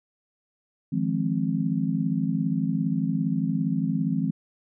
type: chord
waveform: sine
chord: F minor seventh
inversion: third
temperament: just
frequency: 157.15 / 174.61 / 209.5 / 261.9 Hz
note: Eb3 / F3 / Ab3 / C4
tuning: +18 / 0 / +15 / +2 cents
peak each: -28 dBFS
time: 0.92-4.31 s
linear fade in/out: 10 ms
effects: none